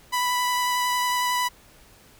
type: tone with vibrato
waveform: sawtooth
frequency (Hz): 990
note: B5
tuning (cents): +4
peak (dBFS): -18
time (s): 0.12-1.49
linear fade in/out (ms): 20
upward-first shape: sine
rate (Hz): 11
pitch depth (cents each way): 10
effects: pink hiss -53 dBFS RMS until 2.19 s